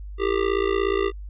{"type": "tone with amplitude modulation", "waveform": "square", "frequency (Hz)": 395.1, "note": "G4", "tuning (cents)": 14, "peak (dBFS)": -17, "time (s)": [0.18, 1.12], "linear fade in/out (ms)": 50, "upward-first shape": "sine", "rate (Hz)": 56.9, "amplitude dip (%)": 90, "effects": ["added 50 Hz sine -33 dBFS peak until 1.29 s", "resampled to 8000 Hz"]}